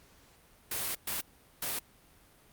white noise bursts at uneven times, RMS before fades -34 dBFS, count 3, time 0.71-0.95 / 1.07-1.21 / 1.62-1.79 s, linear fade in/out 5 ms, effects pink hiss -61 dBFS RMS until 2.52 s + Opus 48 kbps

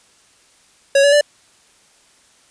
square tone with pitch steps, 554.4 / 570 / 586 Hz, C#5 / C#5 / D5, 0 / +48 / -4 cents, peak -10 dBFS, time 0.95-1.211 s, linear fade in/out 5 ms, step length 87 ms, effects white hiss -53 dBFS RMS until 2.5 s + resampled to 22050 Hz

